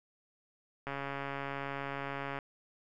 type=click train; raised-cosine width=0.5 ms; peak=-23 dBFS; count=212; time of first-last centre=0.87-2.388 s; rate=139 Hz; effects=none